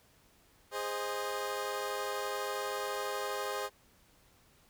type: chord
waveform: 20% pulse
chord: Ab major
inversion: none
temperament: equal with one note detuned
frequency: 410.8 / 523.3 / 622.3 Hz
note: Ab4 / C5 / Eb5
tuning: -19 / 0 / 0 cents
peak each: -33 / -33 / -37 dBFS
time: 0.71-3.7 s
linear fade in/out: 50 ms
effects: pink hiss -65 dBFS RMS until 4.69 s